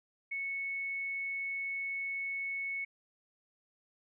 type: tone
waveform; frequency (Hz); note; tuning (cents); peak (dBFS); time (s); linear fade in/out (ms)
sine; 2208; C#7; -7; -34; 0.31-2.85; 10
effects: none